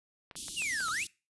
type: clicks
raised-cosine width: 0.3 ms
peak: -29 dBFS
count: 6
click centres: 0.312 / 0.355 / 0.483 / 0.621 / 0.805 / 0.884 s
type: band-stop noise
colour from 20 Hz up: white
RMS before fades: -39 dBFS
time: 0.36-1.07 s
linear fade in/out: 2 ms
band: 350 to 3000 Hz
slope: 48 dB/octave
type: exponential two-way sweep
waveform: square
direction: down then up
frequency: 2982 to 1230 to 2982 Hz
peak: -32 dBFS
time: 0.56-1.05 s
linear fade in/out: 20 ms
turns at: 0.9 s
effects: noise-tail reverb RT60 0.3 s tail -22 dB re dry + resampled to 24000 Hz